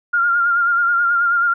sine tone with vibrato, 1400 Hz, F6, 4 cents sharp, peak -13 dBFS, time 0.13-1.54 s, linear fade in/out 10 ms, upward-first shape sine, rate 9.3 Hz, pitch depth 37 cents each way, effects none

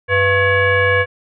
sine tone with frequency modulation, 1088 Hz, C#6, 33 cents flat, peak -11 dBFS, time 0.08-1.06 s, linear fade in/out 50 ms, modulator 592 Hz, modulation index 1.9, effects none

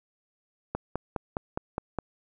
click train, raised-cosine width 1 ms, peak -15 dBFS, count 7, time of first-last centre 0.75-1.987 s, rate 4.85 Hz, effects none

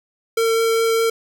square tone with vibrato, 453.9 Hz, A#4, 46 cents flat, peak -16 dBFS, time 0.37-1.1 s, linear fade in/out 5 ms, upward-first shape triangle, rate 4.9 Hz, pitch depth 9 cents each way, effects 8-bit

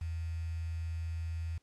sine tone with quantisation, 82.41 Hz, E2, in tune, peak -34 dBFS, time 0.01-1.58 s, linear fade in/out 5 ms, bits 9, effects pink hiss -74 dBFS RMS until 1.62 s + low-pass 9000 Hz 12 dB/octave

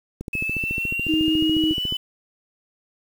click train, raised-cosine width 3 ms, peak -17 dBFS, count 25, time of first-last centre 0.21-1.924 s, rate 14 Hz
sine linear sweep, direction up, 2586 to 3014 Hz, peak -23 dBFS, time 0.33-1.97 s, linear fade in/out 5 ms
sine tone, 315.1 Hz, D#4, 22 cents sharp, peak -18 dBFS, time 1.08-1.74 s, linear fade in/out 20 ms
effects 7-bit

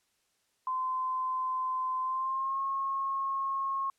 sine tone with pitch glide, 1031 to 1085.4 Hz, C6 to C#6, -26 to -37 cents, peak -29 dBFS, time 0.67-3.9 s, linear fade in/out 2 ms, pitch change +89 cents, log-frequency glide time 2.01-2.61 s, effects white hiss -74 dBFS RMS until 3.98 s + low-pass 10000 Hz 12 dB/octave

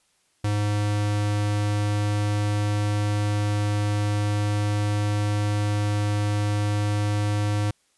square tone, 103.83 Hz, G#2, in tune, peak -22 dBFS, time 0.44-7.71 s, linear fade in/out 5 ms, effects white hiss -66 dBFS RMS until 7.97 s + resampled to 24000 Hz

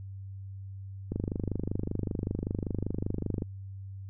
click train, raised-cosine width 3 ms, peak -18 dBFS, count 59, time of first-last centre 1.12-3.422 s, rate 25.2 Hz, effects added 97 Hz sine -39 dBFS peak until 4.09 s

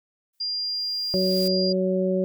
blue noise with exponential growth, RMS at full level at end -35 dBFS, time 0.33-1.48 s, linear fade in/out 5 ms, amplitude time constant 250 ms
sine tone, 4800 Hz, D8, 37 cents sharp, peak -25 dBFS, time 0.4-1.73 s, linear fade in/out 10 ms
harmonic tone, 186.7 Hz, F#3, 16 cents sharp, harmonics 1 / 2 / 3, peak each -24 / -25 / -25 dBFS, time 1.14-2.24 s, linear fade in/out 0 ms
effects none

